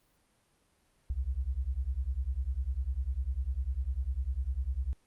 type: beating tone pair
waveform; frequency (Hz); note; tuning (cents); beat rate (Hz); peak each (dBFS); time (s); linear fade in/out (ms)
sine; 60 / 70; B1 / C#2; -49 / +18; 10; -33 / -33; 1.1-4.93; 0
effects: pink hiss -70 dBFS RMS until 5.06 s + Opus 32 kbps